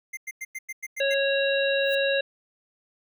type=tone bursts; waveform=square; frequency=2093 Hz; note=C7; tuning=in tune; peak=-32 dBFS; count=8; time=0.13-1.145 s; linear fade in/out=10 ms; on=42 ms; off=97 ms
type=harmonic tone; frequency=551 Hz; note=C#5; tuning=11 cents flat; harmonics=1 / 3 / 5 / 7; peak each=-23 / -28 / -30 / -31 dBFS; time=1-2.21 s; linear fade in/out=5 ms
type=noise with exponential growth; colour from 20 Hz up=violet; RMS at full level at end=-38 dBFS; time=1.78-1.95 s; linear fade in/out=2 ms; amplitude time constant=36 ms
effects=none